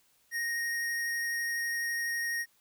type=tone with vibrato; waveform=square; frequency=1866 Hz; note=A#6; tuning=1 cent sharp; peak=-31 dBFS; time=0.31-2.46 s; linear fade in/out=50 ms; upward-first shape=triangle; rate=12 Hz; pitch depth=8 cents each way; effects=white hiss -68 dBFS RMS until 2.6 s